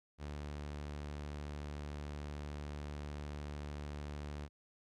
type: tone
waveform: sawtooth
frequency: 73.42 Hz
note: D2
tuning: in tune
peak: -38 dBFS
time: 0.18-4.49 s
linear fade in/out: 50 ms
effects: low-pass 7000 Hz 12 dB/octave